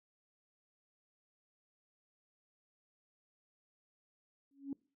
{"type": "tone with exponential growth", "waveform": "sine", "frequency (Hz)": 277.2, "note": "C#4", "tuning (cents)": 0, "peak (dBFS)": -33, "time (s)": [4.51, 4.73], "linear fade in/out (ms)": 2, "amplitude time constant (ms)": 46, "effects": ["noise-tail reverb RT60 0.4 s tail -24 dB re dry", "tanh soft clip ceiling -30 dBFS"]}